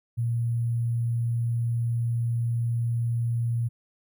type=tone with sample-and-hold; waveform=sine; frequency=117.4 Hz; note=A#2; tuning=13 cents sharp; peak=-23 dBFS; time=0.17-3.69 s; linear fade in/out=20 ms; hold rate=11025 Hz; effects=none